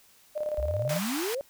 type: tone with tremolo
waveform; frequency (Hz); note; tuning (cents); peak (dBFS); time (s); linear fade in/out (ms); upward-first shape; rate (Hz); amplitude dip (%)
sine; 604; D5; +48; -26; 0.35-0.99; 20; square; 18; 55
type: exponential sweep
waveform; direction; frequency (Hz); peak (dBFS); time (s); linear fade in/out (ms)
sine; up; 59.3 to 582; -29; 0.58-1.41; 0
type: high-pass noise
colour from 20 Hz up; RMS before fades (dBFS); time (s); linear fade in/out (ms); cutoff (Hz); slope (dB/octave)
pink; -35; 0.89-1.35; 5; 730; 48
effects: white hiss -59 dBFS RMS until 1.49 s